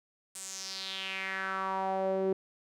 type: tone with band-pass filter sweep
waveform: sawtooth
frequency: 191.2 Hz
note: G3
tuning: 43 cents flat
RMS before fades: -34 dBFS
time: 0.35-2.33 s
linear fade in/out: 5 ms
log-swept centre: 8700 to 390 Hz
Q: 3.8
effects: none